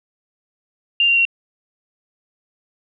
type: tone with pitch steps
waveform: sine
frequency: 2791 / 2767 / 2743 Hz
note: F7 / F7 / F7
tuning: -2 / -17 / -32 cents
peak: -12 dBFS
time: 1-1.252 s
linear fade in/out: 2 ms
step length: 84 ms
effects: none